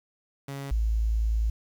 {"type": "tone pair in turn", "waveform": ["sawtooth", "sine"], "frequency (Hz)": [138.59, 55.1], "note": ["C#3", "A1"], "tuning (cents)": [0, 3], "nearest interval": "octave + major third", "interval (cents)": 1597, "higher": "first", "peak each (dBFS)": [-30, -22], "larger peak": "second", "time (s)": [[0.48, 0.71], [0.71, 1.5]], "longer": "second", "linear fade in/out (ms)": 5, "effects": ["9-bit"]}